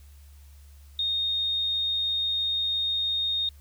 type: tone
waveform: sine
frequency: 3697 Hz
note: A#7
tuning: 15 cents flat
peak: -24 dBFS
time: 0.99-3.49 s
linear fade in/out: 2 ms
effects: added 71 Hz sine -47 dBFS peak until 3.6 s + white hiss -61 dBFS RMS until 3.6 s